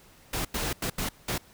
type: noise bursts at uneven times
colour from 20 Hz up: pink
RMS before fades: -30 dBFS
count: 5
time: 0.33-0.45 / 0.54-0.73 / 0.82-0.9 / 0.98-1.09 / 1.28-1.38 s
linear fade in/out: 5 ms
effects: pink hiss -56 dBFS RMS until 1.53 s